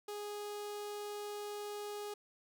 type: tone with notch filter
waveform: sawtooth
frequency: 414.1 Hz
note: G#4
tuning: 5 cents flat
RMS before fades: -43 dBFS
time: 0.08-2.14 s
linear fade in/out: 5 ms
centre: 1900 Hz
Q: 1.9
effects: none